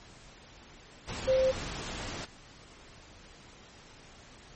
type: tone in noise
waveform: sine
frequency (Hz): 523.3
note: C5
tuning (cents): 0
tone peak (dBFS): -22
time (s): 1.27-1.52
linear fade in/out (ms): 20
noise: pink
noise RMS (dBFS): -38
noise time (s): 1.07-2.26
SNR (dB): +13
effects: pink hiss -53 dBFS RMS until 4.55 s + MP3 32 kbps